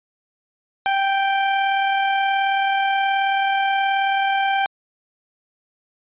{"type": "tone with amplitude modulation", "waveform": "sawtooth", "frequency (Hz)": 784, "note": "G5", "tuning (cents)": 0, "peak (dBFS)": -12, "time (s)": [0.86, 4.66], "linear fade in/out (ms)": 0, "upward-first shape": "sine", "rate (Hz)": 38.7, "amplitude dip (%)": 25, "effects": ["resampled to 8000 Hz"]}